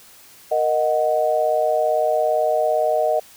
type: chord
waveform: sine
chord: D# minor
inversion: second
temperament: equal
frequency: 466.2 / 622.3 / 740 Hz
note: A#4 / D#5 / F#5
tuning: 0 / 0 / 0 cents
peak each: -24 / -18 / -22 dBFS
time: 0.51-3.2 s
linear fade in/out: 10 ms
effects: white hiss -47 dBFS RMS until 3.36 s